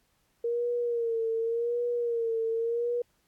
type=tone with vibrato; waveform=sine; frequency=466.2 Hz; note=A#4; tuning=in tune; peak=-26 dBFS; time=0.44-3.02 s; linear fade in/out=5 ms; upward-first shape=sine; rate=0.88 Hz; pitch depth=57 cents each way; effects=pink hiss -71 dBFS RMS until 3.27 s + AAC 64 kbps